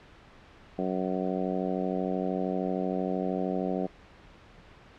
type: harmonic tone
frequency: 93 Hz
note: F#2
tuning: 9 cents sharp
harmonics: 2 / 3 / 4 / 5 / 6 / 7 / 8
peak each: -32 / -34 / -35 / -36 / -37 / -37 / -38 dBFS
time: 0.78-3.87 s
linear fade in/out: 10 ms
effects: pink hiss -53 dBFS RMS until 4.98 s + low-pass 3000 Hz 12 dB/octave